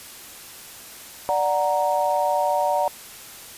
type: chord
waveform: sine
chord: D augmented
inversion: none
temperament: equal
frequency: 587.3 / 740 / 932.3 Hz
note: D5 / F#5 / A#5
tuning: 0 / 0 / 0 cents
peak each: -23 dBFS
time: 1.29-2.88 s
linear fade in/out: 0 ms
effects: white hiss -41 dBFS RMS until 3.57 s + resampled to 32000 Hz